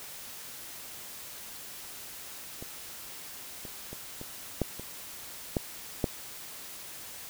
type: clicks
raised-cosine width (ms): 2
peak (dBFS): -27 / -29 / -27 / -27 / -13 / -27 / -13 / -12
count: 8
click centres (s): 2.625 / 3.652 / 3.93 / 4.214 / 4.617 / 4.796 / 5.568 / 6.042
effects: white hiss -44 dBFS RMS until 7.29 s